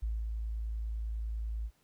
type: tone with ADSR envelope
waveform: sine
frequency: 55 Hz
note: A1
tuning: in tune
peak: -30 dBFS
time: 0.02-1.71 s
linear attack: 12 ms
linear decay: 220 ms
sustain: -3 dB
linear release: 58 ms
effects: pink hiss -71 dBFS RMS until 1.83 s